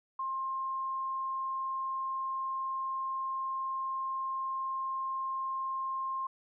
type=tone; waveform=sine; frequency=1061 Hz; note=C6; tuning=24 cents sharp; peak=-32 dBFS; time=0.19-6.27 s; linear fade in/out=5 ms; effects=none